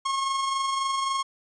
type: tone with amplitude modulation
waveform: 45% pulse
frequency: 1084 Hz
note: C#6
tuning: 39 cents flat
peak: -23 dBFS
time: 0.05-1.23 s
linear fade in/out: 10 ms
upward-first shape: sine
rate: 23.7 Hz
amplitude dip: 35%
effects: resampled to 22050 Hz